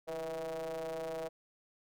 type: ring-modulated tone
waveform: square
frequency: 79.2 Hz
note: D#2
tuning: 31 cents sharp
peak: -35 dBFS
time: 0.07-1.29 s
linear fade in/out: 20 ms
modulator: 568 Hz
effects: none